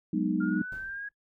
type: chord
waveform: sine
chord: G# minor seventh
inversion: third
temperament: equal with one note detuned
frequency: 185 / 207.7 / 246.9 / 307.4 Hz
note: F#3 / G#3 / B3 / D#4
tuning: 0 / 0 / 0 / -21 cents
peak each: -30 / -31 / -32 / -29 dBFS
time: 0.13-0.62 s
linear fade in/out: 5 ms
type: exponential sweep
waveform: sine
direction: up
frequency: 1396.9 to 1661.2 Hz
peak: -35 dBFS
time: 0.4-1.09 s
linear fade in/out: 10 ms
type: noise with exponential decay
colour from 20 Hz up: brown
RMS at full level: -41 dBFS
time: 0.72-1.12 s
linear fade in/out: 2 ms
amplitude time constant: 86 ms
effects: noise-tail reverb RT60 0.1 s tail -22 dB re dry